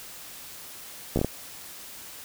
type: slowing click train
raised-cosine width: 2 ms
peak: -11 dBFS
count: 5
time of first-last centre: 1.16-1.246 s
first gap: 13 ms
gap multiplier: 1.35
effects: white hiss -43 dBFS RMS until 2.24 s